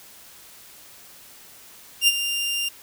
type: tone with ADSR envelope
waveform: sawtooth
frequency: 2794 Hz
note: F7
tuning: in tune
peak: -9 dBFS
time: 2.01-2.69 s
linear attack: 65 ms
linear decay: 36 ms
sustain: -11 dB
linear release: 10 ms
effects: white hiss -47 dBFS RMS until 2.82 s